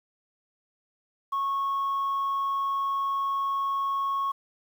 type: tone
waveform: sine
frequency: 1100 Hz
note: C#6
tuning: 14 cents flat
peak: -23 dBFS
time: 1.32-4.32 s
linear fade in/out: 10 ms
effects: tanh soft clip ceiling -23 dBFS + 9-bit